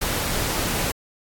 pink noise with amplitude modulation, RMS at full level -23 dBFS, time 0.01-0.92 s, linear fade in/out 10 ms, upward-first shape sine, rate 203 Hz, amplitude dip 30%, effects AAC 64 kbps

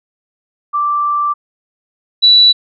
sine tone pair in turn, 1173 / 3945 Hz, D6 / B7, -2 / -3 cents, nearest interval octave + major sixth, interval 2099 cents, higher second, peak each -12 / -4 dBFS, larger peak second, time 0.73-1.34 / 2.22-2.53 s, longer first, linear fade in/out 20 ms, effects none

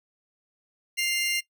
sawtooth tone pair together, 2101 / 2794 Hz, C7 / F7, +7 / 0 cents, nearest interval perfect fourth, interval 493 cents, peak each -24 dBFS, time 0.97-1.41 s, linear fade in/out 20 ms, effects noise-tail reverb RT60 0.1 s tail -19 dB re dry

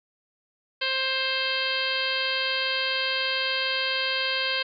harmonic tone with a mistuned harmonic, 527 Hz, C5, 12 cents sharp, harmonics 1 / 2 / 3 / 4 / 5 / 6 / 7 / 8 / 9, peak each -34 / -36 / -31 / -34 / -31 / -30 / -36 / -33 / -35 dBFS, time 0.81-4.63 s, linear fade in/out 10 ms, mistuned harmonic 7, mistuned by +39 cents, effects none

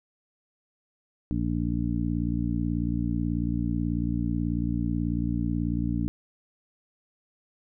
harmonic tone, 58.27 Hz, A#1, in tune, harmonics 1 / 2 / 3 / 4 / 5, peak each -31 / -31 / -31 / -31 / -31 dBFS, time 1.31-6.08 s, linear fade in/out 0 ms, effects none

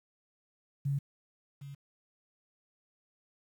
sine tone with echo, 140 Hz, C#3, 18 cents sharp, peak -28 dBFS, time 0.85-0.99 s, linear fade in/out 10 ms, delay 760 ms, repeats 1, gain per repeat -14 dB, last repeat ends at 1.75 s, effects 10-bit

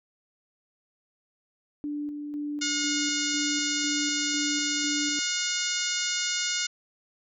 sine tone with tremolo, 293.7 Hz, D4, in tune, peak -29 dBFS, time 1.84-5.19 s, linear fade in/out 0 ms, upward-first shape square, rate 2 Hz, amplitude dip 35%
harmonic tone, 719 Hz, F#5, 50 cents flat, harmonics 2 / 3 / 4 / 5 / 6 / 7 / 8 / 9 / 10, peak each -35 / -35 / -35 / -35 / -35 / -35 / -35 / -35 / -35 dBFS, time 2.61-6.67 s, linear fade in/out 10 ms
effects none

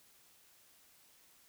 silence, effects white hiss -65 dBFS RMS until 1.48 s

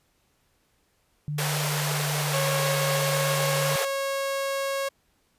sine tone with pitch glide, 148.4 to 147.03 Hz, D3 to D3, +18 to +2 cents, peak -27 dBFS, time 1.28-3.76 s, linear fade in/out 0 ms, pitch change -16 cents, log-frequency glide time 1.69-2.32 s
pink high-pass noise, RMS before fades -29 dBFS, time 1.38-3.85 s, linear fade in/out 5 ms, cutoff 410 Hz, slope 96 dB/octave
sawtooth tone, 548 Hz, C#5, 20 cents flat, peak -22 dBFS, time 2.33-4.89 s, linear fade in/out 10 ms
effects pink hiss -68 dBFS RMS until 5.38 s + resampled to 32000 Hz

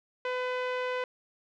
sawtooth tone with low-pass filter, 503 Hz, B4, 32 cents sharp, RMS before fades -32 dBFS, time 0.25-1.04 s, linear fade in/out 2 ms, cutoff 2500 Hz, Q 1.2, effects none

